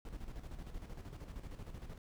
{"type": "noise with tremolo", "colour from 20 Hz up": "brown", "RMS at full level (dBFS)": -45, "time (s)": [0.05, 1.98], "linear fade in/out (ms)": 2, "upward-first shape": "square", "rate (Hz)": 13, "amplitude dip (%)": 55, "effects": []}